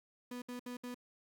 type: tone bursts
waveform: 35% pulse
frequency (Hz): 246.3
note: B3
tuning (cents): -5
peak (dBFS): -40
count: 4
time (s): 0.31-0.945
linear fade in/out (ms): 5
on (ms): 110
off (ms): 65
effects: 12-bit